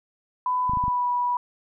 sine tone with pitch glide, 1000 to 978.3 Hz, B5 to B5, +21 to -17 cents, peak -21 dBFS, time 0.46-1.37 s, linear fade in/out 2 ms, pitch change -38 cents, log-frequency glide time 0.68-1.1 s
clicks, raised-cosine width 5 ms, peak -20 dBFS, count 5, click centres 0.696 / 0.735 / 0.772 / 0.839 / 0.881 s
effects none

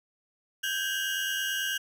35% pulse tone cluster, 1557 / 1646 / 2863 Hz, G6 / G#6 / F7, -12 / -16 / +42 cents, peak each -30 / -34 / -31 dBFS, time 0.63-1.78 s, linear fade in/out 10 ms, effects none

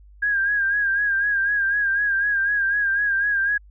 sine tone with vibrato, 1623 Hz, G#6, 40 cents flat, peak -18 dBFS, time 0.22-3.58 s, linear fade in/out 10 ms, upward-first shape sine, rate 4 Hz, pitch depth 56 cents each way, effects added 50 Hz sine -45 dBFS peak until 3.7 s

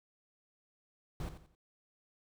brown noise with echo, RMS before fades -39 dBFS, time 1.2-1.29 s, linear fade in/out 2 ms, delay 87 ms, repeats 3, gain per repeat -10 dB, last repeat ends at 1.551 s, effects none

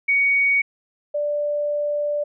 sine tone pair in turn, 2240 / 587.8 Hz, C#7 / D5, +18 / +1 cents, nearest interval octave + major seventh, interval 2317 cents, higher first, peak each -15 / -20 dBFS, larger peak first, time 0.08-0.62 / 1.14-2.24 s, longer second, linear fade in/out 10 ms, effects none

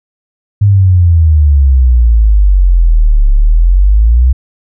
sine exponential two-way sweep, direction down then up, 103.83 to 34.65 to 65.4 Hz, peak -3 dBFS, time 0.61-4.33 s, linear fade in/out 10 ms, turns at 3.31 s, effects none

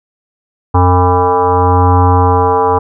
sine tone with frequency modulation, 450.4 Hz, A4, 40 cents sharp, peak -6 dBFS, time 0.74-2.79 s, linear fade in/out 10 ms, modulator 180 Hz, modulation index 3.6, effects none

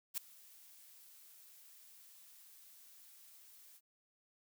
blue noise with ADSR envelope, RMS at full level -36 dBFS, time 0.14-3.81 s, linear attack 36 ms, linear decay 5 ms, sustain -24 dB, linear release 50 ms, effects none

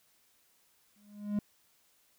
triangle tone with exponential growth, 206.6 Hz, G#3, 9 cents flat, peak -24 dBFS, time 0.96-1.39 s, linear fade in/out 2 ms, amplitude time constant 92 ms, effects white hiss -69 dBFS RMS until 2.18 s

